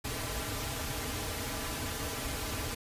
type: noise with comb filter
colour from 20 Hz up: pink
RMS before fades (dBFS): -36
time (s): 0.04-2.75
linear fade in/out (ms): 10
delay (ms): 5.5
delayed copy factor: -0.85
effects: resampled to 32000 Hz